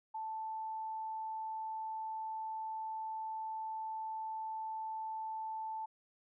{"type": "tone", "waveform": "sine", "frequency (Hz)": 880, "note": "A5", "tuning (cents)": 0, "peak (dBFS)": -38, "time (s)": [0.14, 5.86], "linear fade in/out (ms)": 10, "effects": []}